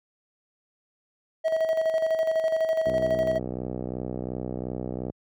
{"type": "tone with tremolo", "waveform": "triangle", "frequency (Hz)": 643, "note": "E5", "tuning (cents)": -43, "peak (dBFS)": -18, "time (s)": [1.44, 3.39], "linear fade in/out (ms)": 20, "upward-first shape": "square", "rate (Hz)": 12, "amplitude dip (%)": 50}
{"type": "click train", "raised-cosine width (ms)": 2, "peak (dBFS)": -18, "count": 141, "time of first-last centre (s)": [2.87, 5.099], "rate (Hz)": 62.8}
{"effects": ["high-pass 80 Hz 12 dB/octave"]}